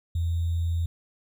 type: tone with sample-and-hold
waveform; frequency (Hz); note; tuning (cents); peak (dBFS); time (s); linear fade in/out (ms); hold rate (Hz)
sine; 84.2; E2; +37; -23; 0.15-0.86; 5; 3675
effects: none